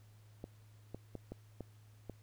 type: clicks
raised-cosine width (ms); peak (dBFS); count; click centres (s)
2; -30; 6; 0.441 / 0.946 / 1.153 / 1.32 / 1.607 / 2.097
effects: added 106 Hz sine -58 dBFS peak until 2.22 s + pink hiss -70 dBFS RMS until 2.22 s